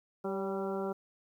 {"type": "harmonic tone with a mistuned harmonic", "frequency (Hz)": 194.7, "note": "G3", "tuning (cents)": -12, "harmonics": [1, 2, 3, 4, 5, 6, 7], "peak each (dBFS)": [-38, -35, -40, -43, -46, -50, -45], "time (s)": [0.24, 0.93], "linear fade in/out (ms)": 10, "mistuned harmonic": 3, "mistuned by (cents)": -35, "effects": ["11-bit"]}